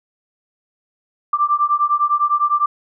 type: beating tone pair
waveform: sine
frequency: 1174.7 / 1184.6 Hz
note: D6 / D6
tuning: 0 / +15 cents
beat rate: 9.9 Hz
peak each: -17 dBFS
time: 1.33-2.66 s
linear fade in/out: 5 ms
effects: none